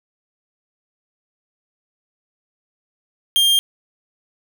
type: tone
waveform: 45% pulse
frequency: 3200 Hz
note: G7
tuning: 35 cents sharp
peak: -12 dBFS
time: 3.36-3.59 s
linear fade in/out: 0 ms
effects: none